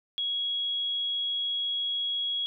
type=tone; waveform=sine; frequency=3322 Hz; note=G#7; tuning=in tune; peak=-27 dBFS; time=0.18-2.46 s; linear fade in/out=0 ms; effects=none